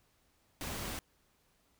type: noise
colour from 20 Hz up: pink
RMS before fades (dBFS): -40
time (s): 0.61-0.99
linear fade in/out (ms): 0
effects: pink hiss -72 dBFS RMS until 1.79 s